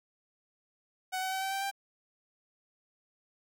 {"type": "tone with pitch steps", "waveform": "sawtooth", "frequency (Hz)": [747, 755.2, 763.6, 772, 780.5, 789.1], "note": ["F#5", "F#5", "G5", "G5", "G5", "G5"], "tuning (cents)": [16, 35, -46, -27, -8, 11], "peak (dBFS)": -28, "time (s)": [1.12, 1.714], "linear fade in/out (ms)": 20, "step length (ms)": 99, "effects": []}